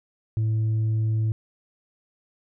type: tone with tanh clipping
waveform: sine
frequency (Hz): 110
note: A2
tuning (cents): 0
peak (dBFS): -21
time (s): 0.37-1.32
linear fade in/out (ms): 0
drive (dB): 2
effects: none